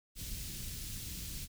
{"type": "band-stop noise", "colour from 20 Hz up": "pink", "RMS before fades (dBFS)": -42, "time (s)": [0.15, 1.48], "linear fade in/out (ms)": 50, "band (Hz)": [170, 3800], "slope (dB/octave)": 12, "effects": []}